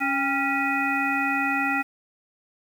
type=harmonic tone with a mistuned harmonic; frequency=277.2 Hz; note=C#4; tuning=in tune; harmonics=1 / 3 / 5 / 7 / 9; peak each=-28 / -28 / -28 / -28 / -28 dBFS; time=0-1.83 s; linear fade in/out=20 ms; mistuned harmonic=3; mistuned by=-67 cents; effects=8-bit